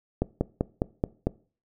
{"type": "slowing click train", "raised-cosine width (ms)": 2, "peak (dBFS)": -10, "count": 6, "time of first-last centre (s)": [0.22, 1.27], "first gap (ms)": 190, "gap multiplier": 1.05, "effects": ["noise-tail reverb RT60 0.4 s tail -21 dB re dry"]}